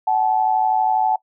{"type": "tone pair together", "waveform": "sine", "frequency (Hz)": [751.7, 864], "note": ["F#5", "A5"], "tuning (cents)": [27, -32], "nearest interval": "major second", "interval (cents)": 241, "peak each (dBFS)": -18, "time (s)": [0.07, 1.16], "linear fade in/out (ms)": 5, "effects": ["noise-tail reverb RT60 0.1 s tail -20 dB re dry"]}